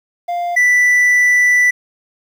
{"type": "tone pair in turn", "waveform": "triangle", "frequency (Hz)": [698.5, 1975.7], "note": ["F5", "B6"], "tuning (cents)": [0, 0], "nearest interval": "octave + tritone", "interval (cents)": 1800, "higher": "second", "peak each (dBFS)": [-15, -7], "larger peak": "second", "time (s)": [[0.28, 0.56], [0.56, 1.71]], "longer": "second", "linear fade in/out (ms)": 10, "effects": ["8-bit"]}